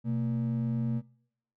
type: ring-modulated tone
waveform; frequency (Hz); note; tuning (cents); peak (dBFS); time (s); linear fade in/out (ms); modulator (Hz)
triangle; 176.8; F3; +22; -21; 0.04-1.02; 50; 50.5
effects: noise-tail reverb RT60 0.7 s tail -25 dB re dry + tanh soft clip ceiling -20 dBFS